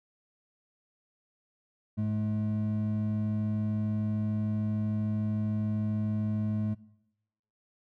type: tone pair together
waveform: triangle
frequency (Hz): 106.8 / 213.6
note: G#2 / G#3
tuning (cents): +49 / +49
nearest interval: octave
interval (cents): 1200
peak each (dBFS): -28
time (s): 1.97-6.75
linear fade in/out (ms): 20
effects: noise-tail reverb RT60 0.9 s tail -21 dB re dry